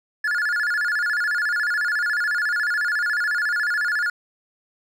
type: tone with vibrato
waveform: triangle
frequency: 1568 Hz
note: G6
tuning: in tune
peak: -18 dBFS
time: 0.24-4.1 s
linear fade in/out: 5 ms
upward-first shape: square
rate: 14 Hz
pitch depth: 160 cents each way
effects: none